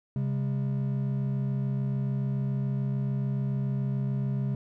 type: tone pair together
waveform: triangle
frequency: 134.35 / 201.3 Hz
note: C3 / G3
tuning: +46 / +46 cents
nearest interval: perfect fifth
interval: 700 cents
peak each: -25 / -31 dBFS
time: 0.16-4.55 s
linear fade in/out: 2 ms
effects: none